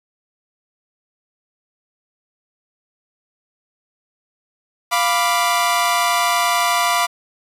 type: chord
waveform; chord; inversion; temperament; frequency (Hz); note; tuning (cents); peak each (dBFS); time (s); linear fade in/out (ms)
sawtooth; B diminished; second; equal; 698.5 / 987.8 / 1174.7; F5 / B5 / D6; 0 / 0 / 0; -16; 4.91-7.07; 20
effects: resampled to 32000 Hz + 7-bit